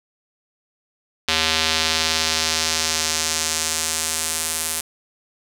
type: tone with band-pass filter sweep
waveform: square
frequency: 79.8 Hz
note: D#2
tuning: 44 cents sharp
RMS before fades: -22 dBFS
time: 1.28-4.81 s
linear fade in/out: 5 ms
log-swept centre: 3700 to 10000 Hz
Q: 1.4
effects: none